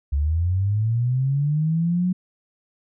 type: linear sweep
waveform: sine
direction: up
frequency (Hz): 68 to 184.8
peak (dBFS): -18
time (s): 0.12-2.13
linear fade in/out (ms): 10
effects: none